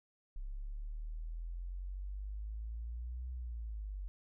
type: exponential two-way sweep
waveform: sine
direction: up then down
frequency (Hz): 33.37 to 63 to 46.67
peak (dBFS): -39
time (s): 0.36-4.08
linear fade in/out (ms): 0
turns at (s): 3.31
effects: none

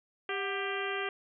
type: harmonic tone with a mistuned harmonic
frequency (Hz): 395.5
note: G4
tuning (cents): +15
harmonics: 1 / 2 / 3 / 4 / 5 / 6 / 7 / 8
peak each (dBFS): -36 / -41 / -40 / -39 / -40 / -42 / -42 / -44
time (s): 0.29-1.09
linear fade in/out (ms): 2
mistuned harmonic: 2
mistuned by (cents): -100
effects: none

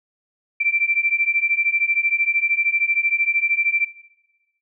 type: beating tone pair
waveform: sine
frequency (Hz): 2340 / 2353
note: D7 / D7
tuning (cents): -7 / +3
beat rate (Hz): 13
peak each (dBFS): -20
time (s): 0.6-3.85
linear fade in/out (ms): 10
effects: noise-tail reverb RT60 1.0 s tail -17 dB re dry

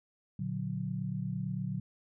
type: chord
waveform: sine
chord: Bb augmented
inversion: none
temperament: equal with one note detuned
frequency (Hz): 118.17 / 146.83 / 185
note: Bb2 / D3 / F#3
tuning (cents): +24 / 0 / 0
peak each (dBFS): -38 / -37 / -36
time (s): 0.39-1.8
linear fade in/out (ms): 5
effects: none

